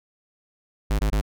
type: tone bursts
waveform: square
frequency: 51.91 Hz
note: G#1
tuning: in tune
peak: -20 dBFS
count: 3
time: 0.9-1.213 s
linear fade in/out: 10 ms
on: 91 ms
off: 20 ms
effects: none